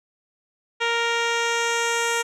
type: tone with low-pass filter sweep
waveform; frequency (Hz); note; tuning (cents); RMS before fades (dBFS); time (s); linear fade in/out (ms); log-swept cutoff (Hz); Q
10% pulse; 466.2; A#4; 0; -23; 0.8-2.23; 20; 3900 to 9000; 1.4
effects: none